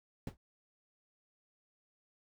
brown noise with exponential decay, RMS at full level -34 dBFS, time 0.27-0.37 s, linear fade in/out 2 ms, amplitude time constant 20 ms, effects none

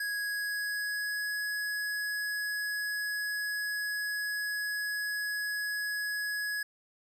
square tone with pitch glide, 1661.2 to 1678.6 Hz, G#6 to G#6, 0 to +18 cents, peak -32 dBFS, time 0-6.63 s, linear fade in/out 5 ms, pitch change +18 cents, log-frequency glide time 0.2-1.36 s, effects none

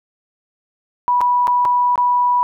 sine tone with dropouts, 980 Hz, B5, 14 cents flat, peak -12 dBFS, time 1.08-2.43 s, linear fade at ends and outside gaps 0 ms, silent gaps 1.207-1.214 / 1.471-1.479 / 1.651-1.655 / 1.957-1.978 s, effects none

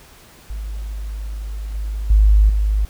sine tone with level steps, 51.91 Hz, G#1, in tune, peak -24 / -21 / -8 / -14 dBFS, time 0.5-2.85 s, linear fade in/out 0 ms, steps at 1.74 / 2.1 / 2.49 s, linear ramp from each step 5 ms, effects pink hiss -46 dBFS RMS until 2.89 s

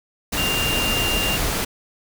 sine tone in noise, 2794 Hz, F7, in tune, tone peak -22 dBFS, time 0.37-1.37 s, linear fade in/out 10 ms, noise pink, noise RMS -23 dBFS, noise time 0.32-1.65 s, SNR -2 dB, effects none

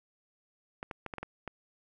clicks, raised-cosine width 0.5 ms, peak -23 dBFS, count 7, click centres 0.829 / 0.912 / 1.063 / 1.138 / 1.183 / 1.23 / 1.477 s, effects none

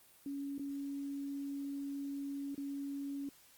sine tone with dropouts, 280 Hz, C#4, 18 cents sharp, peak -38 dBFS, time 0.26-3.29 s, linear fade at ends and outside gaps 2 ms, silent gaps 0.581-0.594 / 2.547-2.578 s, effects white hiss -63 dBFS RMS until 3.57 s + Opus 24 kbps

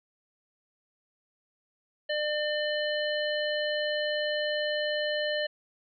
harmonic tone with a mistuned harmonic, 600 Hz, D5, 37 cents sharp, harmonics 1 / 3 / 5 / 7, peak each -29 / -33 / -35 / -38 dBFS, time 2.09-5.47 s, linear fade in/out 10 ms, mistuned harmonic 7, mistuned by -16 cents, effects none

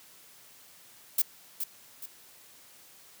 violet noise with echo, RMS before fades -24 dBFS, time 1.18-1.22 s, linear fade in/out 5 ms, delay 420 ms, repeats 2, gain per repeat -8 dB, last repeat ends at 2.06 s, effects white hiss -55 dBFS RMS until 3.2 s + high-pass 80 Hz 12 dB/octave

